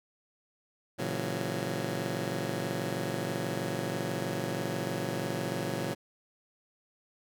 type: chord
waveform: 15% pulse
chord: F# dominant seventh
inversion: first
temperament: just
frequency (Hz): 115.62 / 138.75 / 166.5 / 185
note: A#2 / C#3 / E3 / F#3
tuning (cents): -14 / +2 / +18 / 0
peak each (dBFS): -31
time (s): 0.98-5.95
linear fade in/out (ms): 20
effects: none